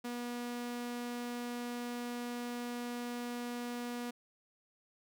sawtooth tone, 241.6 Hz, B3, 38 cents flat, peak -34 dBFS, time 0.04-4.11 s, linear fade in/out 10 ms, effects none

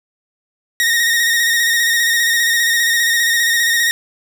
sawtooth tone with vibrato, 1864.7 Hz, A#6, in tune, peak -9 dBFS, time 0.8-3.91 s, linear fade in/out 0 ms, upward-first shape square, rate 15 Hz, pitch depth 30 cents each way, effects none

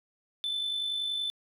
sine tone with amplitude modulation, 3520 Hz, A7, in tune, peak -25 dBFS, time 0.44-1.3 s, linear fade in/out 0 ms, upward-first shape sine, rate 50.5 Hz, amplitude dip 50%, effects tanh soft clip ceiling -27 dBFS + 11-bit

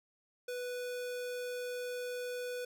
square tone, 493.9 Hz, B4, in tune, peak -38 dBFS, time 0.48-2.65 s, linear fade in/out 5 ms, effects none

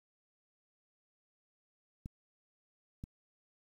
clicks, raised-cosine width 5 ms, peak -30 dBFS, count 2, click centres 2.059 / 3.039 s, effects 10-bit

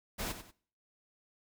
pink noise with echo, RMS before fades -37 dBFS, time 0.18-0.33 s, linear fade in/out 20 ms, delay 94 ms, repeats 2, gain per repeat -10 dB, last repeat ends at 0.518 s, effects noise-tail reverb RT60 0.5 s tail -21 dB re dry

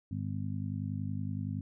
harmonic tone, 50.7 Hz, G#1, 41 cents flat, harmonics 2 / 3 / 4 / 5, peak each -36 / -39 / -40 / -41 dBFS, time 0.11-1.61 s, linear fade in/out 5 ms, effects none

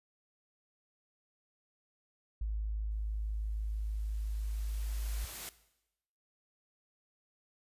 sine tone, 53.1 Hz, G#1, 39 cents sharp, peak -32 dBFS, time 2.41-5.25 s, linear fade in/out 5 ms
white noise with exponential growth, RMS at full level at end -42 dBFS, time 2.91-5.49 s, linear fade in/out 0 ms, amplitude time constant 560 ms
effects noise-tail reverb RT60 0.9 s tail -17 dB re dry + resampled to 32000 Hz

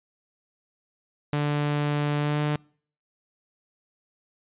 sawtooth tone with pitch glide, 146.83 to 148.97 Hz, D3 to D3, 0 to +25 cents, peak -19 dBFS, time 1.33-2.56 s, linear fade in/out 0 ms, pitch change +25 cents, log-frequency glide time 2.19-2.4 s, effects noise-tail reverb RT60 0.5 s tail -26 dB re dry + resampled to 8000 Hz

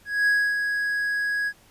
triangle tone with ADSR envelope, 1661.2 Hz, G#6, in tune, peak -15 dBFS, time 0.05-1.53 s, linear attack 220 ms, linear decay 280 ms, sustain -6 dB, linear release 57 ms, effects pink hiss -56 dBFS RMS until 1.7 s + resampled to 32000 Hz

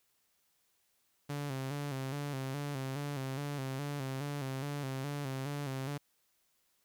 sawtooth tone with vibrato, 138.59 Hz, C#3, in tune, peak -32 dBFS, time 1.29-5.98 s, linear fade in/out 10 ms, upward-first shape square, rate 2.4 Hz, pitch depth 69 cents each way, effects white hiss -75 dBFS RMS until 6.84 s

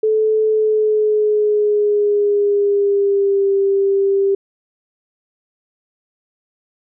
sine tone with pitch glide, 434.5 to 393.9 Hz, A4 to G4, -22 to +8 cents, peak -12 dBFS, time 0.03-4.35 s, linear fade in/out 5 ms, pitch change -170 cents, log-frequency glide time 0.46-3.52 s, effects none

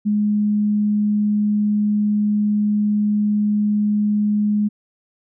sine tone, 208.8 Hz, G#3, 10 cents sharp, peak -15 dBFS, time 0.05-4.69 s, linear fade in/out 20 ms, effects none

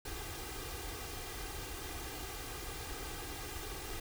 pink noise with comb filter, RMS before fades -43 dBFS, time 0.05-4 s, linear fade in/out 5 ms, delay 2.5 ms, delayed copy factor +0.7, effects none

